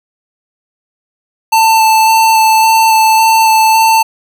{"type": "tone with vibrato", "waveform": "square", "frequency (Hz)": 887, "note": "A5", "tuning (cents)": 14, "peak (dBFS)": -6, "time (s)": [1.52, 4.03], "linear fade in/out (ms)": 10, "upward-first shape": "square", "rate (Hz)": 1.8, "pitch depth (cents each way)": 10, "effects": []}